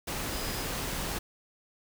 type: tone in noise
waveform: sine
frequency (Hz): 4978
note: D#8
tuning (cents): 0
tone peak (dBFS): -43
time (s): 0.32-0.65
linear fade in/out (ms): 10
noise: pink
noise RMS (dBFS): -34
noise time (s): 0.07-1.19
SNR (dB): -12
effects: none